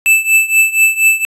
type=tone with tremolo; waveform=square; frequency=2637 Hz; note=E7; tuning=in tune; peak=-5 dBFS; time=0.06-1.25 s; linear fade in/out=0 ms; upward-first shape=triangle; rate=4.2 Hz; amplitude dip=90%; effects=resampled to 32000 Hz